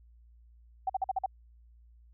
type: tone bursts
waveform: sine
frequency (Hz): 764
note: G5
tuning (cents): -45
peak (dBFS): -26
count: 6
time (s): 0.87-1.261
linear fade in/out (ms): 5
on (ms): 26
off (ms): 47
effects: added 58 Hz sine -55 dBFS peak until 2.13 s